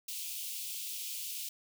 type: high-pass noise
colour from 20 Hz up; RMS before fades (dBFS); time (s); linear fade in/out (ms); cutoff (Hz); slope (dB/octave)
white; -40; 0.08-1.49; 5; 2500; 48
effects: none